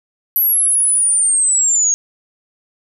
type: linear sweep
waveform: sine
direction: down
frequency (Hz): 11840 to 6540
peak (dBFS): -11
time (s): 0.36-1.94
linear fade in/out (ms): 0
effects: none